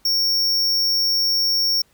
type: tone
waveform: square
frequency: 5500 Hz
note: F8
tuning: 27 cents flat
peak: -17 dBFS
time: 0.05-1.82 s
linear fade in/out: 5 ms
effects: pink hiss -59 dBFS RMS until 1.93 s